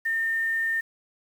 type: tone with quantisation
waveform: sine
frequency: 1815 Hz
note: A#6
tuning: 47 cents flat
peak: -23 dBFS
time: 0.05-0.81 s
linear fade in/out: 10 ms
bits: 8
effects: none